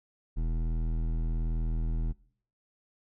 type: tone with hard clipping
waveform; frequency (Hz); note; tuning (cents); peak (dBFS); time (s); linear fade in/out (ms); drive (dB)
sine; 40.6; E1; -26; -29; 0.36-2.13; 20; 13
effects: noise-tail reverb RT60 0.6 s tail -24 dB re dry